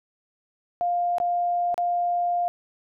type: tone with dropouts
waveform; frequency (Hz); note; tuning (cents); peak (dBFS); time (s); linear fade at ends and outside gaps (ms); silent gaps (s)
sine; 702; F5; +9; -21; 0.81-2.48; 0; 1.183-1.201 / 1.743-1.779
effects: none